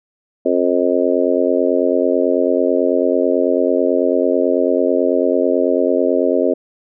harmonic tone, 89.1 Hz, F2, 35 cents sharp, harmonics 3 / 4 / 5 / 6 / 7, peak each -19 / -19 / -19 / -19 / -19 dBFS, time 0.45-6.54 s, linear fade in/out 10 ms, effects none

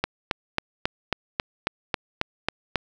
click train, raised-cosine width 0.3 ms, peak -6 dBFS, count 11, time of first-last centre 0.04-2.757 s, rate 3.68 Hz, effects none

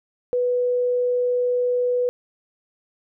sine tone, 493.1 Hz, B4, 3 cents flat, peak -18 dBFS, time 0.33-2.09 s, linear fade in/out 0 ms, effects none

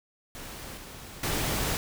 pink noise with level steps, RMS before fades -41 / -44 / -29 dBFS, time 0.35-1.77 s, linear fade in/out 0 ms, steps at 0.77 / 1.23 s, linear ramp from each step 5 ms, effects none

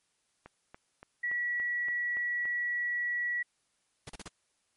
click train, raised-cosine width 0.5 ms, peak -32 dBFS, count 8, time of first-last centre 0.46-2.454 s, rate 3.51 Hz
sine tone, 1935 Hz, B6, 36 cents flat, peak -29 dBFS, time 1.23-3.43 s, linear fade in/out 10 ms
pink noise bursts, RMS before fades -43 dBFS, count 4, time 4.07-4.28 s, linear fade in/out 2 ms, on 24 ms, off 38 ms
effects white hiss -75 dBFS RMS until 4.76 s + MP3 48 kbps

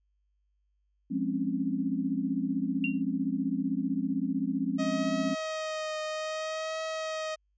sine chord, Db major seventh, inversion first, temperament equal with one note detuned, 176.34 / 207.7 / 261.6 / 277.2 Hz, F3 / Ab3 / C4 / Db4, +17 / 0 / 0 / 0 cents, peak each -36 / -34 / -31 / -32 dBFS, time 1.1-5.35 s, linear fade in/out 20 ms
sine tone with exponential decay, 2758 Hz, F7, 22 cents flat, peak -26 dBFS, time 2.84-3.02 s, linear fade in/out 2 ms, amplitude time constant 37 ms
sawtooth tone with vibrato, 629 Hz, D#5, 19 cents sharp, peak -28 dBFS, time 4.78-7.36 s, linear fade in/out 20 ms, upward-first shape triangle, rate 0.61 Hz, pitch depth 28 cents each way
effects added 50 Hz sine -70 dBFS peak until 7.57 s + resampled to 16000 Hz

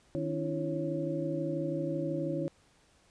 sine tone cluster, 154.6 / 277.2 / 303.2 / 335.7 / 550 Hz, D#3 / C#4 / D#4 / E4 / C#5, -11 / 0 / -45 / +32 / -14 cents, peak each -36 / -39 / -40 / -35 / -36 dBFS, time 0.15-2.48 s, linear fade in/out 0 ms, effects pink hiss -65 dBFS RMS until 3.1 s + resampled to 22050 Hz

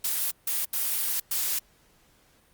blue noise bursts at uneven times, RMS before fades -27 dBFS, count 4, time 0.04-0.31 / 0.47-0.65 / 0.73-1.2 / 1.31-1.59 s, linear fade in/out 5 ms, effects pink hiss -62 dBFS RMS until 2.53 s + Opus 48 kbps

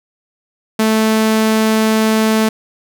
sawtooth tone, 219.3 Hz, A3, 6 cents flat, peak -7 dBFS, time 0.79-2.49 s, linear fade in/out 5 ms, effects none

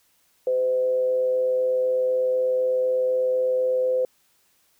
sine tone with frequency modulation, 510 Hz, C5, 44 cents flat, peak -19 dBFS, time 0.47-4.05 s, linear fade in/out 2 ms, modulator 124 Hz, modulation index 0.23, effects white hiss -64 dBFS RMS until 4.79 s

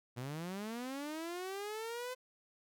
sawtooth linear sweep, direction up, 116.54 to 512 Hz, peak -36 dBFS, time 0.16-2.15 s, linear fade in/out 20 ms, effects none

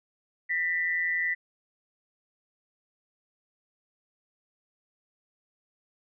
sine tone pair together, 1803.1 / 1974 Hz, A6 / B6, +42 / -1 cents, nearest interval major second, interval 157 cents, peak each -32 / -26 dBFS, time 0.49-1.35 s, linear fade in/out 20 ms, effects none

